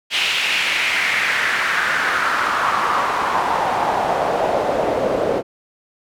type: noise with band-pass filter sweep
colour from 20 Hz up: pink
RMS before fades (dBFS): -19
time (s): 0.1-5.43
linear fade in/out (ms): 50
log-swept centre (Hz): 2900 to 480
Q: 2.9
effects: none